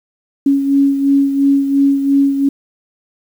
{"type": "beating tone pair", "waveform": "sine", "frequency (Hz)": [277.2, 280.1], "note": ["C#4", "C#4"], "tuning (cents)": [0, 18], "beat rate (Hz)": 2.9, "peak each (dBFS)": [-10, -18], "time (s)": [0.46, 2.49], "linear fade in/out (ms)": 5, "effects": ["7-bit"]}